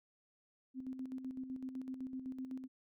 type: tone with tremolo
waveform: sine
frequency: 260 Hz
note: C4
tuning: 11 cents flat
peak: -39 dBFS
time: 0.74-2.68 s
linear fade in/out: 50 ms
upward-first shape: square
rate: 7.9 Hz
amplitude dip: 55%
effects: none